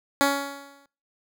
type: tone with exponential decay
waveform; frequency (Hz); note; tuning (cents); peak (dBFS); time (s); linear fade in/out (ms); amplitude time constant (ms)
10% pulse; 280; C#4; +18; -8; 0.21-0.86; 0; 140
effects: noise-tail reverb RT60 0.4 s tail -22 dB re dry